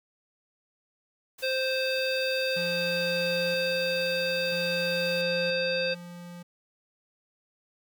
white noise, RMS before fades -47 dBFS, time 1.38-5.22 s, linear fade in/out 10 ms
harmonic tone, 523.3 Hz, C5, in tune, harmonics 1 / 3 / 5 / 7 / 9, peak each -28 / -34 / -32 / -36 / -35 dBFS, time 1.42-5.95 s, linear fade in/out 20 ms
square tone with tremolo, 174.61 Hz, F3, in tune, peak -36 dBFS, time 2.56-6.43 s, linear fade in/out 10 ms, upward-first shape square, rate 0.51 Hz, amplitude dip 45%
effects none

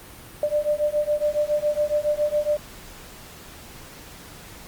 sine beating tone pair, 592 / 599.2 Hz, D5 / D5, +14 / +35 cents, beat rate 7.2 Hz, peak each -23 dBFS, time 0.43-2.57 s, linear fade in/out 2 ms, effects pink hiss -43 dBFS RMS until 4.67 s + Opus 32 kbps

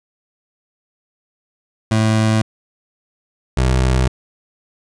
25% pulse tone pair in turn, 109.8 / 64 Hz, A2 / C2, -3 / -38 cents, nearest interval major sixth, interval 935 cents, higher first, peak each -9 dBFS, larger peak neither, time 1.91-2.42 / 3.57-4.08 s, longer neither, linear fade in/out 5 ms, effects resampled to 22050 Hz

